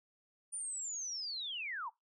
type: linear sweep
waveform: sine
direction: down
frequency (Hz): 9397 to 816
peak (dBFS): -38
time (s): 0.52-1.9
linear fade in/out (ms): 20
effects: noise-tail reverb RT60 0.2 s tail -23 dB re dry